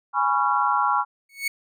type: chord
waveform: sine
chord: C# dominant seventh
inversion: second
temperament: equal with one note detuned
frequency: 830.6 / 987.8 / 1108.7 / 1369 Hz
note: G#5 / B5 / C#6 / E#6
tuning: 0 / 0 / 0 / -35 cents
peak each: -24 dBFS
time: 0.13-1.05 s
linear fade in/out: 50 ms
type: tone with exponential growth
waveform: 40% pulse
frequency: 2217 Hz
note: C#7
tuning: in tune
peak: -19 dBFS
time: 1.29-1.48 s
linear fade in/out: 5 ms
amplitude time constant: 41 ms
effects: none